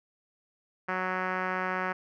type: tone with low-pass filter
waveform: 5% pulse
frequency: 185 Hz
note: F#3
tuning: in tune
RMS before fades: -31 dBFS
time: 0.88-1.93 s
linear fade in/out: 10 ms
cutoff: 1700 Hz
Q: 1.5
effects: none